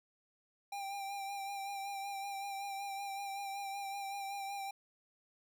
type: tone with vibrato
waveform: square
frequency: 793 Hz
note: G5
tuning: 20 cents sharp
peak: -40 dBFS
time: 0.72-4.71 s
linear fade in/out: 5 ms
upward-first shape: sine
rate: 5.3 Hz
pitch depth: 28 cents each way
effects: none